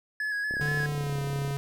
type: tone with vibrato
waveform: triangle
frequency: 1685 Hz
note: G#6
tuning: 25 cents sharp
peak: -26 dBFS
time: 0.2-0.86 s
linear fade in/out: 2 ms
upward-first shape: square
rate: 4.2 Hz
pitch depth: 27 cents each way
type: click train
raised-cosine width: 2 ms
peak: -26 dBFS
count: 35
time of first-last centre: 0.51-1.507 s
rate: 34.1 Hz
type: tone with pitch glide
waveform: square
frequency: 146.83 to 140.04 Hz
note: D3 to C#3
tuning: 0 to +18 cents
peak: -29 dBFS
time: 0.61-1.57 s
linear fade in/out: 0 ms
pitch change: -82 cents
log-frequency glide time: 0.9-1.21 s
effects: none